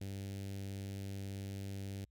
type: tone with notch filter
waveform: sawtooth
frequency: 98.3 Hz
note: G2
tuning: 5 cents sharp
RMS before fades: -43 dBFS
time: 0.01-2.05 s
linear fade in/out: 5 ms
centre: 1100 Hz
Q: 0.5
effects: added 60 Hz sine -70 dBFS peak until 2.1 s